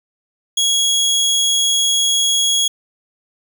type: tone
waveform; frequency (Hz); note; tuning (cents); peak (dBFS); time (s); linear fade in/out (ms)
25% pulse; 3322; G#7; 0; -10; 0.57-2.68; 5
effects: none